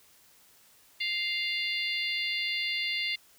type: harmonic tone with a mistuned harmonic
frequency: 698.5 Hz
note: F5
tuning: in tune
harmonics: 3 / 4 / 5 / 6 / 7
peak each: -32 / -34 / -36 / -38 / -39 dBFS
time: 1-3.16 s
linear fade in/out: 10 ms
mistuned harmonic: 7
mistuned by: -82 cents
effects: white hiss -60 dBFS RMS until 3.38 s